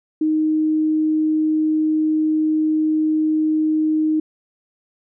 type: tone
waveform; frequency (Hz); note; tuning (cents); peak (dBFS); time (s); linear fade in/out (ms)
sine; 311.1; D#4; 0; -15; 0.21-4.2; 5
effects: none